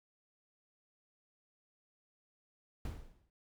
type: noise with exponential decay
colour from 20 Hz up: brown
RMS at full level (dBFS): -37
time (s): 2.85-3.3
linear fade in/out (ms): 2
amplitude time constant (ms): 97
effects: none